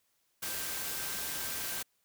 sine tone in noise, 1568 Hz, G6, in tune, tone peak -48 dBFS, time 0.42-1.83 s, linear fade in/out 10 ms, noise white, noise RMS -37 dBFS, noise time 0.42-1.83 s, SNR -14 dB, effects white hiss -75 dBFS RMS until 2.04 s

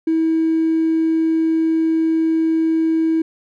triangle tone with hard clipping, 323 Hz, E4, 35 cents flat, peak -14 dBFS, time 0.07-3.22 s, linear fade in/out 5 ms, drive 3 dB, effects none

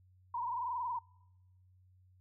sine tone with frequency modulation, 969 Hz, B5, 33 cents flat, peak -34 dBFS, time 0.34-0.99 s, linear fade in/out 5 ms, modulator 21.1 Hz, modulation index 2.3, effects noise-tail reverb RT60 1.0 s tail -26 dB re dry + added 92 Hz sine -62 dBFS peak until 2.2 s

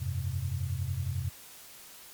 sine chord, F suspended second, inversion none, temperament equal with one note detuned, 87 / 98 / 130.81 Hz, F2 / G2 / C3, -6 / 0 / 0 cents, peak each -34 dBFS, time 0-1.3 s, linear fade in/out 20 ms, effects white hiss -50 dBFS RMS until 2.13 s + MP3 96 kbps

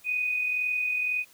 sine tone with amplitude modulation, 2489 Hz, D#7, in tune, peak -23 dBFS, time 0.04-1.25 s, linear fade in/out 50 ms, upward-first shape sine, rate 41.9 Hz, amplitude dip 40%, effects white hiss -57 dBFS RMS until 1.33 s

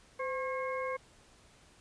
harmonic tone with a mistuned harmonic, 540 Hz, C#5, 45 cents flat, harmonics 1 / 2 / 3 / 4, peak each -35 / -38 / -46 / -42 dBFS, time 0.19-0.97 s, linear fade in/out 10 ms, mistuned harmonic 1, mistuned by -81 cents, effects pink hiss -61 dBFS RMS until 1.8 s + resampled to 22050 Hz

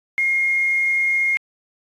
sine tone with quantisation, 2139 Hz, C7, 38 cents sharp, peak -16 dBFS, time 0.18-1.37 s, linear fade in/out 0 ms, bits 7, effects AAC 32 kbps

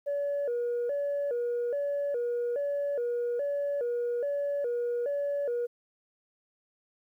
sine tone with vibrato, 523 Hz, C5, 1 cent flat, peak -26 dBFS, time 0.06-5.67 s, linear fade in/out 20 ms, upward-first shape square, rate 1.2 Hz, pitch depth 150 cents each way, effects tanh soft clip ceiling -25 dBFS + 11-bit

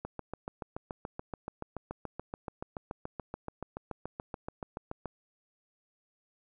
click train, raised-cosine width 1 ms, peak -23 dBFS, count 36, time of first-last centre 0.05-5.057 s, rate 6.99 Hz, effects none

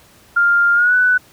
sine tone with pitch glide, 1400 to 1491.8 Hz, F6 to F#6, +4 to +14 cents, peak -10 dBFS, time 0.36-1.18 s, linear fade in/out 10 ms, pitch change +110 cents, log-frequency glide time 0.74-0.95 s, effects pink hiss -48 dBFS RMS until 1.32 s + high-pass 60 Hz 12 dB/octave

